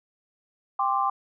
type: chord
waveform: sine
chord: G suspended fourth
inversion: none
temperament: equal with one note detuned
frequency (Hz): 793.1 / 1046.5 / 1174.7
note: G5 / C6 / D6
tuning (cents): +20 / 0 / 0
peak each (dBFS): -26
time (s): 0.79-1.1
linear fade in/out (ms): 5
effects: none